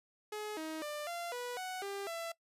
sawtooth tone with pitch steps, 423 / 315.9 / 595 / 689 / 489.6 / 742 / 398.1 / 669 Hz, G#4 / D#4 / D5 / F5 / B4 / F#5 / G4 / E5, +32 / +26 / +22 / -24 / -15 / +5 / +27 / +25 cents, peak -35 dBFS, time 0.32-2.32 s, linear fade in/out 5 ms, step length 250 ms, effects noise-tail reverb RT60 0.1 s tail -20 dB re dry + resampled to 32000 Hz

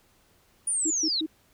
sine linear sweep, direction down, 9680 to 3729 Hz, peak -24 dBFS, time 0.67-1.21 s, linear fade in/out 5 ms
sine tone bursts, 315.6 Hz, D#4, 25 cents sharp, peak -26 dBFS, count 3, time 0.85-1.264 s, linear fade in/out 10 ms, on 58 ms, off 120 ms
effects pink hiss -63 dBFS RMS until 1.53 s

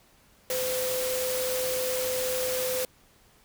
sine tone in noise, 510 Hz, C5, 44 cents flat, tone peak -28 dBFS, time 0.5-2.85 s, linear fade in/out 2 ms, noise white, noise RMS -32 dBFS, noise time 0.5-2.85 s, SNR +1 dB, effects pink hiss -60 dBFS RMS until 3.44 s

